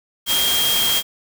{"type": "tone in noise", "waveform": "sine", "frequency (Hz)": 3228, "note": "G#7", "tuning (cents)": -50, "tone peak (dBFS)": -18, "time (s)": [0.26, 1.03], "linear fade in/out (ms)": 50, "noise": "white", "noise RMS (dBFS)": -21, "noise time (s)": [0.26, 1.03], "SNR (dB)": 0, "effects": []}